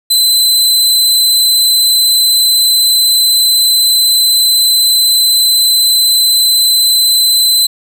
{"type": "tone", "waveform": "sawtooth", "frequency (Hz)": 4042, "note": "B7", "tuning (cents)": 39, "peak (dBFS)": -4, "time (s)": [0.1, 7.67], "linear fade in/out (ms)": 10, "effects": []}